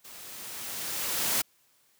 white noise with level ramp, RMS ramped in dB -47 to -26 dBFS, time 0.04-1.42 s, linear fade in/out 10 ms, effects white hiss -66 dBFS RMS until 1.99 s + high-pass 80 Hz 12 dB/octave

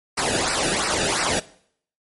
pink noise with flanger, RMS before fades -22 dBFS, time 0.17-1.4 s, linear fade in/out 10 ms, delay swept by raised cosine 0.29 to 0.96 ms, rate 2.9 Hz, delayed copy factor -0.85, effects noise-tail reverb RT60 0.6 s tail -19 dB re dry + MP3 48 kbps

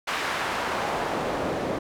pink noise with band-pass filter sweep, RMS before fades -28 dBFS, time 0.07-1.79 s, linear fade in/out 10 ms, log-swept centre 1600 to 410 Hz, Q 0.86, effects none

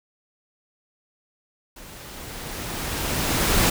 pink noise with level ramp, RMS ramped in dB -43 to -18 dBFS, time 1.76-3.7 s, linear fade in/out 5 ms, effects none

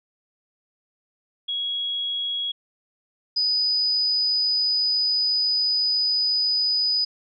sine tone pair in turn, 3322 / 4977 Hz, G#7 / D#8, 0 / 0 cents, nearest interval perfect fifth, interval 700 cents, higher second, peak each -24 / -19 dBFS, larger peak second, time 1.48-2.52 / 3.36-7.05 s, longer second, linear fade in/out 10 ms, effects none

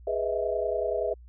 sine chord, E major seventh, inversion first, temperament equal with one note detuned, 415.3 / 493.9 / 628.8 / 659.3 Hz, G#4 / B4 / D#5 / E5, 0 / 0 / +18 / 0 cents, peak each -31 dBFS, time 0.07-1.14 s, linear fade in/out 5 ms, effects added 60 Hz sine -46 dBFS peak until 1.28 s

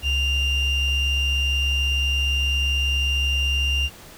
triangle ring-modulated tone, 1430 Hz, F6, 41 cents sharp, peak -14 dBFS, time 0.02-3.9 s, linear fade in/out 50 ms, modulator 1360 Hz, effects pink hiss -44 dBFS RMS until 4.17 s

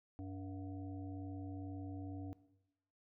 harmonic tone with a mistuned harmonic, 95.4 Hz, G2, 47 cents flat, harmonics 1 / 3 / 5 / 7 / 8, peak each -46 / -46 / -61 / -60 / -59 dBFS, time 0.19-2.33 s, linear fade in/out 0 ms, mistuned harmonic 8, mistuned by -77 cents, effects noise-tail reverb RT60 0.9 s tail -17 dB re dry

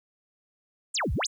sine exponential two-way sweep, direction down then up, 9540 to 50.7 to 9540 Hz, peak -25 dBFS, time 0.94-1.27 s, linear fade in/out 10 ms, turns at 1.13 s, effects 10-bit

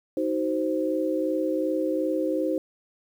sine chord, C diminished, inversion first, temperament just, 314 / 376.7 / 523.3 Hz, Eb4 / Gb4 / C5, +16 / +31 / 0 cents, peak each -26 / -30 / -27 dBFS, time 0.17-2.58 s, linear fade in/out 2 ms, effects 9-bit

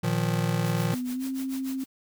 square chord, Bb suspended fourth, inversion none, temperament just, 116.54 / 155.39 / 174.81 Hz, Bb2 / Eb3 / F3, 0 / -2 / +2 cents, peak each -29 dBFS, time 0.03-0.95 s, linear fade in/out 10 ms
white noise with tremolo, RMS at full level -41 dBFS, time 0.63-1.86 s, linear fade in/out 50 ms, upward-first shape sine, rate 6.8 Hz, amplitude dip 90%
sine tone with pitch glide, 250 to 264.9 Hz, B3 to C4, +21 to +22 cents, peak -28 dBFS, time 0.93-1.84 s, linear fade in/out 5 ms, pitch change +101 cents, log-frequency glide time 1.12-1.24 s
effects none

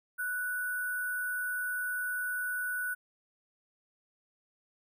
sine tone with sample-and-hold, 1480 Hz, F#6, in tune, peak -31 dBFS, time 0.18-2.95 s, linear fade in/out 20 ms, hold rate 11025 Hz, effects none

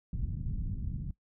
pink low-pass noise, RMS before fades -35 dBFS, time 0.13-1.11 s, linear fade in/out 2 ms, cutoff 180 Hz, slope 24 dB/octave, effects noise-tail reverb RT60 0.1 s tail -18 dB re dry

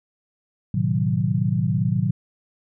sine chord, A diminished seventh, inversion none, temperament equal with one note detuned, 110 / 127.68 / 155.56 / 185 Hz, A2 / C3 / Eb3 / Gb3, 0 / -42 / 0 / 0 cents, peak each -24 dBFS, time 0.74-2.11 s, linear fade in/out 5 ms, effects none

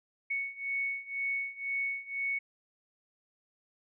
sine beating tone pair, 2217 / 2219 Hz, C#7 / C#7, 0 / +1 cents, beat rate 2 Hz, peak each -36 / -34 dBFS, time 0.3-2.39 s, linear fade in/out 10 ms, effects none

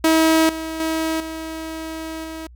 sawtooth tone with level steps, 321 Hz, E4, 46 cents flat, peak -9 / -22 / -16 / -24 / -26 dBFS, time 0.04-2.47 s, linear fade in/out 5 ms, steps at 0.49 / 0.8 / 1.2 / 2.24 s, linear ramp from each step 2 ms, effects added 60 Hz sine -41 dBFS peak until 2.55 s

